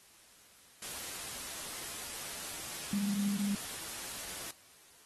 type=tone in noise; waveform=sine; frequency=201.4 Hz; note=G3; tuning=47 cents sharp; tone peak=-30 dBFS; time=2.93-3.55 s; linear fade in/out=2 ms; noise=white; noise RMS=-42 dBFS; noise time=0.82-4.51 s; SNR=+9 dB; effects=white hiss -60 dBFS RMS until 5.05 s + AAC 32 kbps